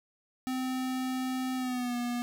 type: tone with pitch glide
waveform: square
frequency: 257.7 to 241.8 Hz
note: C4 to B3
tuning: -26 to -36 cents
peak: -31 dBFS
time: 0.47-2.22 s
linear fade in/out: 0 ms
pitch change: -110 cents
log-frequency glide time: 1.56-1.96 s
effects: none